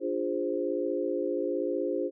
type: chord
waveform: sine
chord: D half-diminished seventh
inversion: none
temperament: equal with one note detuned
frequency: 293.7 / 349.2 / 410.3 / 523.3 Hz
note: D4 / F4 / Ab4 / C5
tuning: 0 / 0 / -21 / 0 cents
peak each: -34 / -32 / -33 / -32 dBFS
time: 0-2.11 s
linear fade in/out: 50 ms
effects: none